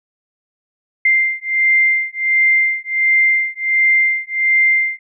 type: beating tone pair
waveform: sine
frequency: 2093 / 2094.4 Hz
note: C7 / C7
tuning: 0 / +1 cents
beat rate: 1.4 Hz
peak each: -15 dBFS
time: 1.05-4.99 s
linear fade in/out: 5 ms
effects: none